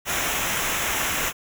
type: noise with comb filter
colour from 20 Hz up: pink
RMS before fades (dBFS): -25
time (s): 0.05-1.33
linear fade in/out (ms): 50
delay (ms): 0.22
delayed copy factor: -0.7
effects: none